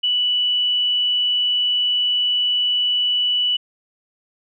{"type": "tone", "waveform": "sine", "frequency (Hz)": 2960, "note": "F#7", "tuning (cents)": 0, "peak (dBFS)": -16, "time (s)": [0.03, 3.57], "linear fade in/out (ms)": 10, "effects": []}